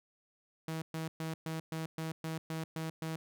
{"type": "tone bursts", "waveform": "sawtooth", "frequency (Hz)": 160.6, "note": "E3", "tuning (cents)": -45, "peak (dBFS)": -32, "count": 10, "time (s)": [0.68, 3.16], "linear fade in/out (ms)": 2, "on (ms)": 140, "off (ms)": 120, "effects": []}